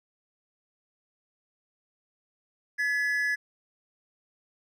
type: tone pair together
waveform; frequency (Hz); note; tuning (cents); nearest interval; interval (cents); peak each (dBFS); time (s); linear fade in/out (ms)
triangle; 1700.1 / 1980; G#6 / B6; +40 / +4; minor third; 264; -24 / -29; 2.78-3.36; 20
effects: none